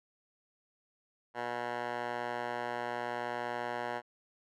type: tone with band-pass filter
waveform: 10% pulse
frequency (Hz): 120.7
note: B2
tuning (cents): -39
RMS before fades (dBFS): -37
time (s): 1.34-4.02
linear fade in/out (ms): 50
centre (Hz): 1100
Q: 1.9
effects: none